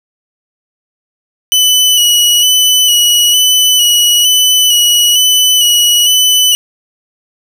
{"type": "tone with vibrato", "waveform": "sawtooth", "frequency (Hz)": 2960, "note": "F#7", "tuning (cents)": 0, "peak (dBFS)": -3, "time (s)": [1.52, 6.55], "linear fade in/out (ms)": 0, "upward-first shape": "square", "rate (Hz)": 1.1, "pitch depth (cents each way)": 24, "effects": []}